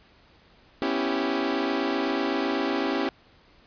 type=chord; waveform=sawtooth; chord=C# half-diminished seventh; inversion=third; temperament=equal with one note detuned; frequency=249.2 / 277.2 / 329.6 / 392 Hz; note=B3 / C#4 / E4 / G4; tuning=+16 / 0 / 0 / 0 cents; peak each=-29 / -24 / -26 / -26 dBFS; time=0.82-3.09 s; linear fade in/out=0 ms; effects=pink hiss -57 dBFS RMS until 3.66 s + resampled to 11025 Hz